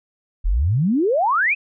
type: exponential sweep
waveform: sine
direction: up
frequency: 36.51 to 2637 Hz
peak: -15 dBFS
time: 0.44-1.55 s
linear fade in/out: 20 ms
effects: none